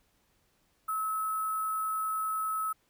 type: tone with sample-and-hold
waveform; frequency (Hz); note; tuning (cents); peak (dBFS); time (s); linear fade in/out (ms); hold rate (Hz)
sine; 1295; E6; -31; -29; 0.88-2.73; 10; 11025
effects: pink hiss -71 dBFS RMS until 2.89 s